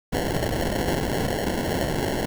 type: noise with sample-and-hold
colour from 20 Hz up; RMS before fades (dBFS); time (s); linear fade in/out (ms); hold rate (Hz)
white; -25; 0.12-2.26; 10; 1225
effects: none